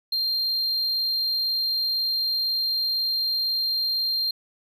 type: tone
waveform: triangle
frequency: 4186 Hz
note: C8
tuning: in tune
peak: -21 dBFS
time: 0.12-4.31 s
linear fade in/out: 5 ms
effects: none